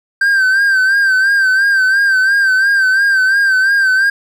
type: tone with vibrato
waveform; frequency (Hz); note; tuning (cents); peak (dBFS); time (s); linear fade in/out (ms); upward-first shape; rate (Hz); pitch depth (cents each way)
triangle; 1568; G6; 0; -7; 0.21-4.1; 5; sine; 2.9; 61
effects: none